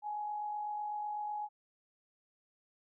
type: tone with amplitude modulation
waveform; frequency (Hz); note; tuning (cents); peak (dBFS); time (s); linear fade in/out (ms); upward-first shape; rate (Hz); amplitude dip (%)
sine; 838; G#5; +15; -34; 0.02-1.49; 50; sine; 48; 35
effects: none